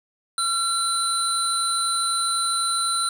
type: tone cluster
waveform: sine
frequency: 1364 / 4024 / 9170 Hz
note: F6 / B7 / D9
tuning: -41 / +32 / -42 cents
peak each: -25 dBFS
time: 0.38-3.09 s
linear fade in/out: 2 ms
effects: 7-bit

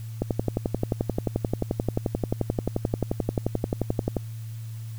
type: click train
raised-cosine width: 2 ms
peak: -10 dBFS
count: 46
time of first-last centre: 0.22-4.167 s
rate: 11.4 Hz
effects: added 112 Hz sine -33 dBFS peak until 4.98 s + white hiss -53 dBFS RMS until 4.98 s

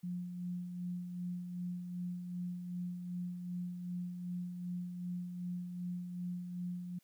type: tone with tremolo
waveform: sine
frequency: 177.9 Hz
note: F3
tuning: 32 cents sharp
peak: -36 dBFS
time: 0.03-6.99 s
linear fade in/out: 10 ms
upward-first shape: sine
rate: 2.6 Hz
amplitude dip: 45%
effects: white hiss -73 dBFS RMS until 7.03 s

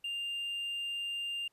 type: tone with hard clipping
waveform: sine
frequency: 2798 Hz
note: F7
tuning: 3 cents sharp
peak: -35 dBFS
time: 0.04-1.48 s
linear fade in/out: 5 ms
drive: 2 dB
effects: pink hiss -75 dBFS RMS until 1.52 s + resampled to 32000 Hz

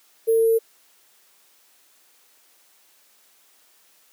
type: tone with sample-and-hold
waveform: sine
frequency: 451.7 Hz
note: A4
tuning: 45 cents sharp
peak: -14 dBFS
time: 0.27-0.59 s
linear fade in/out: 20 ms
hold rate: 11025 Hz
effects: white hiss -58 dBFS RMS until 4.12 s + high-pass 300 Hz 12 dB/octave

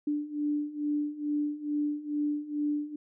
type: beating tone pair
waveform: sine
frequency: 293.7 / 296 Hz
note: D4 / D4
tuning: 0 / +14 cents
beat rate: 2.3 Hz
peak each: -33 / -30 dBFS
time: 0.07-2.96 s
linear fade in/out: 5 ms
effects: none

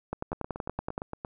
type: two click trains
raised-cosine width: 1 ms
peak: -21 / -17 dBFS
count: 9 / 10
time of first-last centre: 0.33-1.248 / 0.13-0.979 s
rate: 8.71 / 10.6 Hz
effects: none

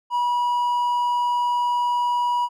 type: tone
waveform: triangle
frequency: 970 Hz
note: B5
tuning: 31 cents flat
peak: -17 dBFS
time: 0.1-2.49 s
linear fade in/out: 50 ms
effects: none

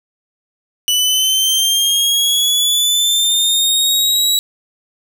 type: linear sweep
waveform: sawtooth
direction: up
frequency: 2960 to 3894 Hz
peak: -9 dBFS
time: 0.88-4.39 s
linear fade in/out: 0 ms
effects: none

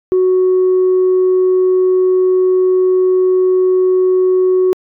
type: tone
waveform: sine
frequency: 370 Hz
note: F#4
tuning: in tune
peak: -7 dBFS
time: 0.12-4.73 s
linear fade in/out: 0 ms
effects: tanh soft clip ceiling -6 dBFS

